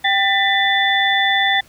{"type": "tone cluster", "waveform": "sine", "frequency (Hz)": [782, 1786, 1987, 3499], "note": ["G5", "A6", "B6", "A7"], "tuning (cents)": [-4, 25, 10, -10], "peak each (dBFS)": -19, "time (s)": [0.04, 1.61], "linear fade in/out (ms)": 10, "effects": ["pink hiss -49 dBFS RMS until 1.68 s"]}